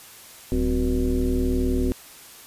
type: tone with frequency modulation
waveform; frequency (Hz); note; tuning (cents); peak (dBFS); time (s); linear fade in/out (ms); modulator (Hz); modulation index
sine; 146.83; D3; 0; -19; 0.52-1.92; 0; 111; 2.2
effects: white hiss -45 dBFS RMS until 2.46 s + resampled to 32000 Hz